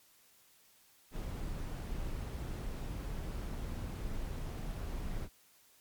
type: noise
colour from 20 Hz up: brown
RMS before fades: -39 dBFS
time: 1.11-5.29 s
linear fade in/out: 50 ms
effects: white hiss -65 dBFS RMS until 5.8 s + MP3 96 kbps